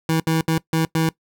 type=tone bursts at uneven times; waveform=25% pulse; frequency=161.4 Hz; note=E3; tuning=36 cents flat; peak=-13 dBFS; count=5; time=0.09-0.2 / 0.27-0.41 / 0.48-0.58 / 0.73-0.85 / 0.95-1.09 s; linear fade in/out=2 ms; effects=noise-tail reverb RT60 0.1 s tail -20 dB re dry